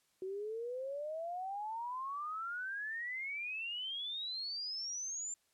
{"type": "exponential sweep", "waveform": "sine", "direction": "up", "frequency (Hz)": [370, 7320], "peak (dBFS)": -38, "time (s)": [0.22, 5.34], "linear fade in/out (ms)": 2, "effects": ["white hiss -75 dBFS RMS until 5.53 s", "low-pass 11000 Hz 12 dB/octave"]}